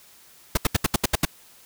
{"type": "noise bursts", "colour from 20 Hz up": "pink", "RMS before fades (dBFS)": -19, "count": 8, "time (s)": [0.55, 1.252], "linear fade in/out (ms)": 5, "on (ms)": 23, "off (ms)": 74, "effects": ["white hiss -52 dBFS RMS until 1.65 s"]}